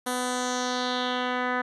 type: tone with low-pass filter sweep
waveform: 10% pulse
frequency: 250 Hz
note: B3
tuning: 21 cents sharp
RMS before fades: -28 dBFS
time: 0.06-1.62 s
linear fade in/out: 10 ms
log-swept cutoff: 11000 to 1800 Hz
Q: 2.6
effects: none